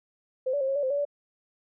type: tone with pitch steps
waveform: sine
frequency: 517 / 574 / 533 / 544 / 576 / 521 / 570 / 577 Hz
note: C5 / D5 / C5 / C#5 / D5 / C5 / C#5 / D5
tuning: -21 / -40 / +32 / -33 / -34 / -7 / +48 / -31 cents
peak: -24 dBFS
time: 0.46-1.052 s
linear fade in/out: 10 ms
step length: 74 ms
effects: none